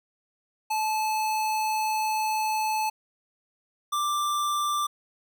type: tone pair in turn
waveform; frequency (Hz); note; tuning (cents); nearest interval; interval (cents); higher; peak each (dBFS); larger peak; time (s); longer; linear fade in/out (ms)
square; 867 / 1179.8; A5 / D6; -26 / +8; perfect fourth; 534; second; -25; neither; 0.7-2.9 / 3.92-4.87; first; 10
effects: none